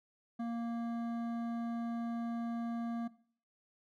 sine tone with hard clipping, 233.1 Hz, A#3, in tune, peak -37 dBFS, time 0.39-3.08 s, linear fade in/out 10 ms, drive 11 dB, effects noise-tail reverb RT60 0.5 s tail -18 dB re dry

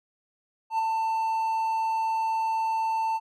triangle tone with ADSR envelope, 892 Hz, A5, 23 cents sharp, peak -19 dBFS, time 0.7-3.2 s, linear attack 86 ms, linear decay 9 ms, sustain -3 dB, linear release 42 ms, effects none

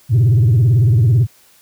sine tone with vibrato, 116.54 Hz, A#2, in tune, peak -6 dBFS, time 0.09-1.27 s, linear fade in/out 50 ms, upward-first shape sine, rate 18 Hz, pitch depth 250 cents each way, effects tanh soft clip ceiling -7 dBFS + white hiss -50 dBFS RMS until 1.61 s

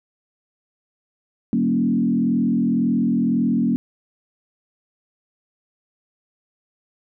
sine tone with frequency modulation, 233.1 Hz, A#3, in tune, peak -16 dBFS, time 1.53-3.76 s, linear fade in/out 0 ms, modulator 41.9 Hz, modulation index 1.2, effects none

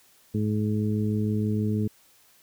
harmonic tone, 106.3 Hz, G#2, 41 cents sharp, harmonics 1 / 2 / 3 / 4, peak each -26 / -26 / -34 / -34 dBFS, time 0.34-1.88 s, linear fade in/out 10 ms, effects white hiss -59 dBFS RMS until 2.42 s

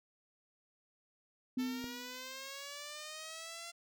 sine tone with exponential decay, 254.5 Hz, C4, 48 cents flat, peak -31 dBFS, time 1.57-2.49 s, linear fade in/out 5 ms, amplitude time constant 200 ms
5% pulse linear sweep, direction up, 440 to 687 Hz, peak -33 dBFS, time 1.58-3.72 s, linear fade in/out 20 ms
click, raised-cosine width 2 ms, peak -34 dBFS, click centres 1.842 s
effects none

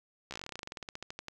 slowing click train, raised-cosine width 0.2 ms, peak -23 dBFS, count 24, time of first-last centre 0.31-1.283 s, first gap 14 ms, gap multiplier 1.09, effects none

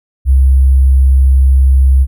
sine tone with sample-and-hold, 66.3 Hz, C2, 23 cents sharp, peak -4 dBFS, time 0.25-2.07 s, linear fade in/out 50 ms, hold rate 11025 Hz, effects none

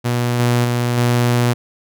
sawtooth tone with level steps, 121 Hz, B2, 35 cents flat, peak -12 / -9 / -12 / -9 dBFS, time 0.04-1.54 s, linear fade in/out 20 ms, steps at 0.39 / 0.64 / 0.97 s, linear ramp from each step 10 ms, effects none

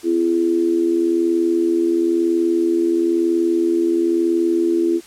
sine tone with amplitude modulation, 337.9 Hz, E4, 43 cents sharp, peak -11 dBFS, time 0.03-5.01 s, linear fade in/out 50 ms, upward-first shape sine, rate 81 Hz, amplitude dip 70%, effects white hiss -44 dBFS RMS until 5.06 s + low-pass 10000 Hz 12 dB/octave

